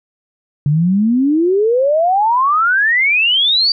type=exponential sweep; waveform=sine; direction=up; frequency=140.4 to 4699 Hz; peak=-10 dBFS; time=0.66-3.72 s; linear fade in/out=2 ms; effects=none